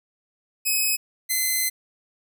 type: tone pair in turn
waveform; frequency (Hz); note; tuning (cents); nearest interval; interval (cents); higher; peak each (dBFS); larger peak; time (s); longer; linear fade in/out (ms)
5% pulse; 2545 / 2048; D#7 / C7; +39 / -38; major third; 377; first; -11; neither; 0.65-0.97 / 1.29-1.7; second; 20
effects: none